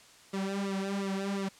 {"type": "tone with flanger", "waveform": "sawtooth", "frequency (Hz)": 196, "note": "G3", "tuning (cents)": 0, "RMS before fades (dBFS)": -33, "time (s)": [0.33, 1.49], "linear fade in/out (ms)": 10, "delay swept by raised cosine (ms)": [1.2, 4.2], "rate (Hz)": 2.8, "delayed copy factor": -1, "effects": ["white hiss -56 dBFS RMS until 1.59 s", "low-pass 8000 Hz 12 dB/octave"]}